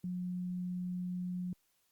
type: tone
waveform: sine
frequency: 180 Hz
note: F#3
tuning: 47 cents flat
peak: -35 dBFS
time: 0.04-1.53 s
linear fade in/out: 2 ms
effects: white hiss -75 dBFS RMS until 1.91 s + Opus 48 kbps